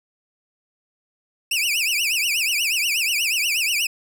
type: tone with vibrato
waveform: sawtooth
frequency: 2600 Hz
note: E7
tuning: 24 cents flat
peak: -16 dBFS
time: 1.51-3.87 s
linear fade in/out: 5 ms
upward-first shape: triangle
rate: 8.3 Hz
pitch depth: 250 cents each way
effects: none